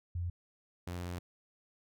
sine / sawtooth tone pair in turn, 87.31 / 88.32 Hz, F2 / F2, 0 / +20 cents, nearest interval unison, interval 20 cents, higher second, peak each -33 / -34 dBFS, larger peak first, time 0.15-0.3 / 0.87-1.19 s, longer second, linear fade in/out 5 ms, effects none

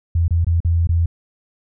sine tone with dropouts, 84.2 Hz, E2, 37 cents sharp, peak -13 dBFS, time 0.15-1.06 s, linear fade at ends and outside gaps 5 ms, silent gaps 0.281-0.307 / 0.446-0.467 / 0.604-0.647 / 0.872-0.891 s, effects none

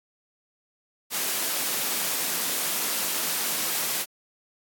white high-pass noise, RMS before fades -27 dBFS, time 1.1-4.06 s, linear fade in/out 50 ms, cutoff 160 Hz, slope 24 dB/octave, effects AAC 64 kbps

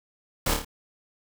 pink noise with echo, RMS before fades -25 dBFS, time 0.46-0.54 s, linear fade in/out 5 ms, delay 27 ms, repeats 4, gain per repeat -4 dB, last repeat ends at 0.648 s, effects none

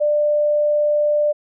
sine tone, 594 Hz, D5, 20 cents sharp, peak -14 dBFS, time 0-1.33 s, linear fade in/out 20 ms, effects none

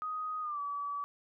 sine tone with pitch glide, 1250 to 1146.3 Hz, D#6 to D6, +8 to -42 cents, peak -34 dBFS, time 0.02-1.04 s, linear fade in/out 0 ms, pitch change -150 cents, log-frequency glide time 0.41-0.6 s, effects none

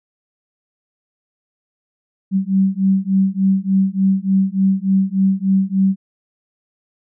sine beating tone pair, 190.8 / 194.2 Hz, G3 / G3, -47 / -16 cents, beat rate 3.4 Hz, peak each -16 dBFS, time 2.31-5.96 s, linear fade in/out 50 ms, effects none

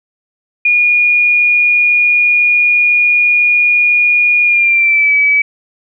sine tone with pitch glide, 2438 to 2288 Hz, D#7 to D7, -36 to -46 cents, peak -7 dBFS, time 0.65-5.42 s, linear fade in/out 5 ms, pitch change -110 cents, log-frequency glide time 4.43-5.14 s, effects none

